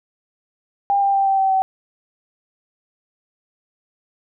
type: tone with pitch steps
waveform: sine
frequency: 800 / 792.6 / 785.3 / 778.1 / 771 / 763.9 Hz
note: G5 / G5 / G5 / G5 / G5 / G5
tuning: +35 / +19 / +3 / -13 / -29 / -45 cents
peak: -14 dBFS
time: 0.9-1.62 s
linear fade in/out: 0 ms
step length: 120 ms
effects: none